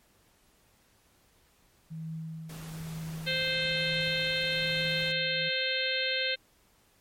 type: tone with tremolo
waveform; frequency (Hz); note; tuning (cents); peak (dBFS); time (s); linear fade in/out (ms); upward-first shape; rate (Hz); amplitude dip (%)
sine; 160.5; E3; -46; -34; 1.9-5.5; 20; triangle; 1.1; 60
type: noise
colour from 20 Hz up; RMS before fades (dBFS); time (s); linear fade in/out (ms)
pink; -47; 2.49-5.12; 5
type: harmonic tone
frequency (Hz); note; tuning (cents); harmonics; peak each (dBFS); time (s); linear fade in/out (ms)
522; C5; -4; 1 / 3 / 4 / 5 / 6 / 7 / 8; -35 / -35 / -35 / -35 / -35 / -35 / -35; 3.26-6.36; 20
effects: pink hiss -65 dBFS RMS until 7 s + MP3 64 kbps